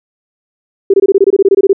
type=tone bursts; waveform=sine; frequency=392 Hz; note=G4; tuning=in tune; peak=-3 dBFS; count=14; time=0.9-1.731 s; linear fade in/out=5 ms; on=38 ms; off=23 ms; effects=none